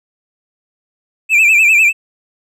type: tone with vibrato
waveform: triangle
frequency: 2489 Hz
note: D#7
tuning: in tune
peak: -5 dBFS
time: 1.29-1.93 s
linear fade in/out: 50 ms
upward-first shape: sine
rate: 10 Hz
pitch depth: 110 cents each way
effects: none